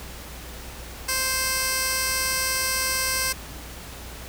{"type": "tone with band-pass filter", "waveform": "15% pulse", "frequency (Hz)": 523, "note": "C5", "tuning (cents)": -1, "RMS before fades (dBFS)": -25, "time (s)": [1.08, 3.33], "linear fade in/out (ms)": 10, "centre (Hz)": 8900, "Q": 0.59, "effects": ["added 60 Hz sine -40 dBFS peak until 4.28 s", "pink hiss -40 dBFS RMS until 4.28 s"]}